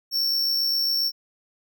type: tone with amplitude modulation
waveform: square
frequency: 5450 Hz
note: F8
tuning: 43 cents flat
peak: -20 dBFS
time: 0.11-1.12 s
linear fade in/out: 50 ms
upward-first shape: sine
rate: 67.4 Hz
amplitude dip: 30%
effects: none